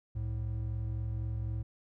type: tone pair together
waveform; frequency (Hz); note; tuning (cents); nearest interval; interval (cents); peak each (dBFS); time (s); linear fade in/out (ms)
triangle; 64.27 / 108.2; C2 / A2; -30 / -29; major sixth; 901; -35 / -32; 0.15-1.63; 10
effects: none